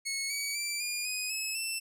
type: tone with pitch steps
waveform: 15% pulse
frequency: 2192 / 2265 / 2341 / 2420 / 2501 / 2584 / 2671 Hz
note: C#7 / C#7 / D7 / D#7 / D#7 / E7 / E7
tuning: -20 / +37 / -6 / -49 / +8 / -35 / +22 cents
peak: -25 dBFS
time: 0.05-1.8 s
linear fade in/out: 20 ms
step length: 250 ms
effects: none